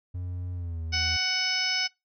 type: tone with pitch glide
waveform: triangle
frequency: 89.6 to 81.22 Hz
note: F2 to E2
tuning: +45 to -25 cents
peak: -29 dBFS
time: 0.14-1.17 s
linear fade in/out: 10 ms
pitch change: -170 cents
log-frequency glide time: 0.54-0.82 s
type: harmonic tone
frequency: 744 Hz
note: F#5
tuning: 9 cents sharp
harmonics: 1 / 2 / 3 / 4 / 5 / 6 / 7 / 8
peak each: -40 / -34 / -30 / -34 / -40 / -38 / -28 / -37 dBFS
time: 0.92-1.88 s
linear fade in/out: 20 ms
effects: noise-tail reverb RT60 0.2 s tail -22 dB re dry